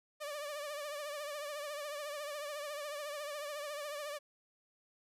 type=tone with vibrato; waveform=sawtooth; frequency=587.3 Hz; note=D5; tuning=in tune; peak=-36 dBFS; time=0.2-4.19 s; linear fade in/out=20 ms; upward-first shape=triangle; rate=14 Hz; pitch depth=79 cents each way; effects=resampled to 32000 Hz + 12-bit